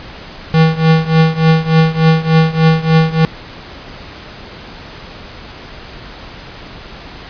square tone with tremolo, 160.6 Hz, E3, 45 cents flat, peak -5 dBFS, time 0.54-3.25 s, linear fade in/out 0 ms, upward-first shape triangle, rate 3.4 Hz, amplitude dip 90%, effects pink hiss -32 dBFS RMS until 7.29 s + resampled to 11025 Hz

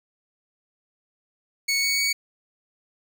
20% pulse tone with pitch steps, 2217 / 2231 / 2245 Hz, C#7 / C#7 / C#7, 0 / +11 / +21 cents, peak -16 dBFS, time 1.68-2.13 s, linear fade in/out 10 ms, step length 150 ms, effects none

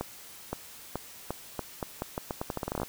accelerating click train, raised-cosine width 1 ms, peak -17 dBFS, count 20, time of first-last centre 0.01-2.832 s, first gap 520 ms, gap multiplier 0.82, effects white hiss -48 dBFS RMS until 2.88 s

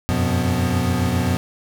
square tone cluster, 87.7 / 95.1 / 122.9 / 177.9 / 247 Hz, F2 / F#2 / B2 / F3 / B3, +8 / +48 / -8 / +32 / 0 cents, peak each -25 dBFS, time 0.09-1.37 s, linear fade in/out 0 ms, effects none

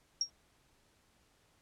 sine tone with exponential decay, 5590 Hz, F8, 1 cent sharp, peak -25 dBFS, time 0.21-0.3 s, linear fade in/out 2 ms, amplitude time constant 19 ms, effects pink hiss -70 dBFS RMS until 1.61 s + low-pass 11000 Hz 12 dB/octave

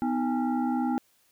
sine tone with frequency modulation, 249.7 Hz, B3, 19 cents sharp, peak -24 dBFS, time 0.02-0.98 s, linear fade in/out 0 ms, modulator 562 Hz, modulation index 1, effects white hiss -66 dBFS RMS until 1.31 s

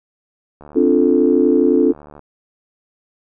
click train, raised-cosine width 1 ms, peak -25 dBFS, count 118, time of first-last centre 0.61-2.193 s, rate 73.9 Hz
sine chord, D minor seventh, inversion third, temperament equal, 261.6 / 293.7 / 349.2 / 440 Hz, C4 / D4 / F4 / A4, 0 / 0 / 0 / 0 cents, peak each -16 dBFS, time 0.75-1.93 s, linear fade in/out 20 ms
effects none

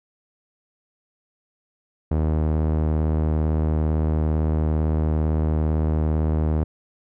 sawtooth tone with low-pass filter, 77.78 Hz, D#2, in tune, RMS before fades -21 dBFS, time 2.11-6.64 s, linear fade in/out 5 ms, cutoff 740 Hz, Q 0.62, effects none

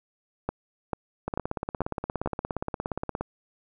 two click trains, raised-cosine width 1 ms, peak -15 / -13 dBFS, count 34 / 5, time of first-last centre 1.28-3.21 / 0.49-2.26 s, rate 17.1 / 2.26 Hz, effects none

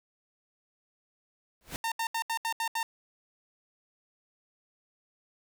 pink noise with exponential growth, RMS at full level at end -32 dBFS, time 1.61-1.76 s, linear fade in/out 0 ms, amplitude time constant 31 ms
sawtooth tone bursts, 910 Hz, A#5, 42 cents flat, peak -25 dBFS, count 7, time 1.84-2.83 s, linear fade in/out 2 ms, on 78 ms, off 74 ms
effects none

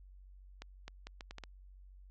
accelerating click train, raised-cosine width 0.2 ms, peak -28 dBFS, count 7, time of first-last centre 0.62-1.437 s, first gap 260 ms, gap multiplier 0.73, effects added 47 Hz sine -53 dBFS peak until 2.1 s + low-pass 6000 Hz 12 dB/octave

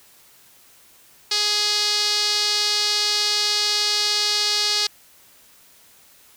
sawtooth tone with band-pass filter, 416.6 Hz, G#4, 5 cents sharp, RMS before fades -21 dBFS, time 1.31-4.87 s, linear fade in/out 5 ms, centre 4600 Hz, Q 3.9, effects white hiss -52 dBFS RMS until 6.36 s

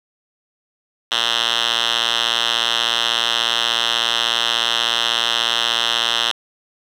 5% pulse tone with band-pass filter, 116.5 Hz, A#2, 1 cent flat, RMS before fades -19 dBFS, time 1.11-6.32 s, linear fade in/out 10 ms, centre 3200 Hz, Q 2.6, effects 7-bit

